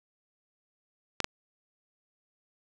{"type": "clicks", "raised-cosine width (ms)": 0.2, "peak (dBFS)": -10, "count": 2, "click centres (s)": [1.203, 1.244], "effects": []}